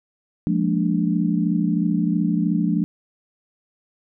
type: chord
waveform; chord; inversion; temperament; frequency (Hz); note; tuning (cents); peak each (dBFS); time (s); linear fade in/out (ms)
sine; Bb dominant seventh; second; equal with one note detuned; 174.61 / 207.7 / 230.7 / 293.7; F3 / Ab3 / Bb3 / D4; 0 / 0 / -18 / 0; -21 / -23 / -26 / -24; 0.47-2.84; 0
effects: none